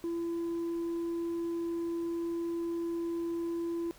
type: tone with tanh clipping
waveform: sine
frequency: 337.4 Hz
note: E4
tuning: 40 cents sharp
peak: -32 dBFS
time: 0.04-3.91 s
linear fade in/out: 0 ms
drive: 2 dB
effects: pink hiss -57 dBFS RMS until 3.98 s